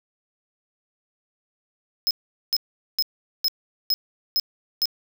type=tone bursts; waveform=square; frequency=5130 Hz; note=E8; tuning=48 cents flat; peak=-19 dBFS; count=7; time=2.07-4.856 s; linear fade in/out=0 ms; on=38 ms; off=420 ms; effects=none